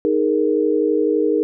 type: chord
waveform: sine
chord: D# suspended fourth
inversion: none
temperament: just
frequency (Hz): 311.1 / 414.8 / 466.7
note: D#4 / G#4 / A#4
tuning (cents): 0 / -2 / +2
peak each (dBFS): -19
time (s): 0.05-1.43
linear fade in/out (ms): 0
effects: none